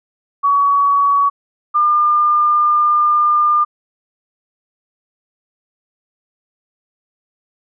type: tone pair in turn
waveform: sine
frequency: 1129 / 1202.8 Hz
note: C#6 / D6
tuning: +31 / +41 cents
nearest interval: minor second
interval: 110 cents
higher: second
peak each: -10 dBFS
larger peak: neither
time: 0.43-1.3 / 1.74-3.65 s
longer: second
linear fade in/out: 20 ms
effects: none